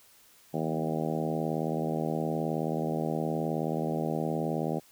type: harmonic tone with a mistuned harmonic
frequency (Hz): 79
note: D#2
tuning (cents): +27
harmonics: 2 / 3 / 4 / 5 / 6 / 7 / 8 / 9 / 10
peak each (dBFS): -33 / -35 / -36 / -37 / -38 / -38 / -39 / -40 / -40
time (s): 0.53-4.8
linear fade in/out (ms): 20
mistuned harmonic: 2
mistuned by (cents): +21
effects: white hiss -59 dBFS RMS until 4.91 s